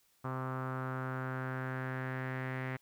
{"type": "tone with low-pass filter sweep", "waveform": "sawtooth", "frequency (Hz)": 130, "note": "C3", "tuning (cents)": -11, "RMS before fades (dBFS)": -38, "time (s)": [0.24, 2.77], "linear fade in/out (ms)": 10, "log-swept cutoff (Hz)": [1200, 2000], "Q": 4, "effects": ["white hiss -71 dBFS RMS until 2.81 s"]}